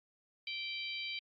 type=harmonic tone; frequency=780 Hz; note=G5; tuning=9 cents flat; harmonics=3 / 4 / 5 / 6; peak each=-41 / -43 / -45 / -47 dBFS; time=0.47-1.19 s; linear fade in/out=2 ms; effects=Opus 48 kbps